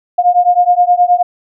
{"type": "beating tone pair", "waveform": "sine", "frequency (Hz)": [707, 716.5], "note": ["F5", "F5"], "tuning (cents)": [21, 44], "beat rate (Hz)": 9.5, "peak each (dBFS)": -10, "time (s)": [0.18, 1.23], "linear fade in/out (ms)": 10, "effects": []}